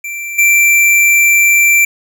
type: tone with level steps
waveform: square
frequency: 2349 Hz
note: D7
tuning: in tune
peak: -21 / -7 dBFS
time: 0.04-1.85 s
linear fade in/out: 5 ms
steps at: 0.38 s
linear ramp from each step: 10 ms
effects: none